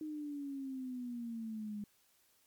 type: exponential sweep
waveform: sine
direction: down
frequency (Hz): 311.1 to 204.8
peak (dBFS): -39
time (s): 0.01-1.84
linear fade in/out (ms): 2
effects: white hiss -71 dBFS RMS until 2.46 s + MP3 96 kbps